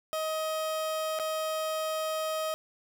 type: tone with dropouts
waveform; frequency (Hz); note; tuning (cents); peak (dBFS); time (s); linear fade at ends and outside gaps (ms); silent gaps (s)
30% pulse; 630; D#5; +21; -27; 0.13-2.54; 0; 1.189-1.197
effects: none